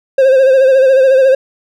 triangle tone with vibrato, 529 Hz, C5, 19 cents sharp, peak -3 dBFS, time 0.18-1.35 s, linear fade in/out 5 ms, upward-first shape sine, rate 14 Hz, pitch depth 52 cents each way, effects none

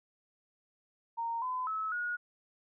sine tone with pitch steps, 925 / 1014 / 1296 / 1446 Hz, A#5 / B5 / E6 / F#6, -14 / +45 / -30 / -40 cents, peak -32 dBFS, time 1.17-2.17 s, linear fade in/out 20 ms, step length 250 ms, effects none

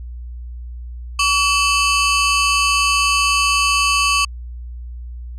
sawtooth ring-modulated tone, 1884 Hz, A#6, 18 cents sharp, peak -7 dBFS, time 1.19-4.25 s, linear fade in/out 5 ms, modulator 748 Hz, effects added 60 Hz sine -28 dBFS peak until 5.38 s + resampled to 22050 Hz

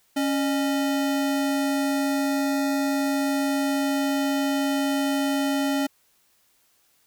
square tone pair together, 276.7 / 608.7 Hz, C#4 / D#5, -3 / -38 cents, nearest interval octave + major second, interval 1365 cents, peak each -23 / -31 dBFS, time 0.16-5.87 s, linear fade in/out 10 ms, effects white hiss -64 dBFS RMS until 7.06 s

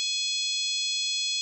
harmonic tone with a mistuned harmonic, 842 Hz, G#5, 24 cents sharp, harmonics 3 / 4 / 5 / 6 / 7 / 8 / 9, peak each -36 / -30 / -30 / -37 / -39 / -38 / -38 dBFS, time 0-1.41 s, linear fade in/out 0 ms, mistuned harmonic 9, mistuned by +41 cents, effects none

